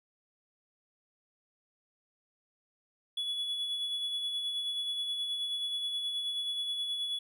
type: tone with tremolo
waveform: triangle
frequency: 3400 Hz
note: G#7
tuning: 40 cents sharp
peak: -29 dBFS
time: 3.17-7.19 s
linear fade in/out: 5 ms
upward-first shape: sine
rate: 9.4 Hz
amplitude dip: 35%
effects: none